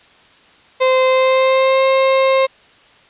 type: tone with pitch glide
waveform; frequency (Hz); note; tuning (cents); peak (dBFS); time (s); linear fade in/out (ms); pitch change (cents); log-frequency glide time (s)
35% pulse; 518 to 531.9; C5 to C5; -17 to +28; -9; 0.8-2.47; 20; +45; 1.06-1.84
effects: white hiss -48 dBFS RMS until 3.09 s + resampled to 8000 Hz